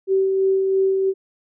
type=tone with tremolo; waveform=sine; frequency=384.5 Hz; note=G4; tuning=33 cents flat; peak=-14 dBFS; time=0.07-1.14 s; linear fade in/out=50 ms; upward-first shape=sine; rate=3 Hz; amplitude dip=30%; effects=none